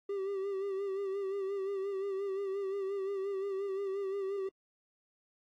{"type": "tone with vibrato", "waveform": "triangle", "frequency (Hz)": 392, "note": "G4", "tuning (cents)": 0, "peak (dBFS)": -31, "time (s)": [0.09, 4.49], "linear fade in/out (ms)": 5, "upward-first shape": "sine", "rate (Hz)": 5.7, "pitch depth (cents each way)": 49, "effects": ["AAC 48 kbps"]}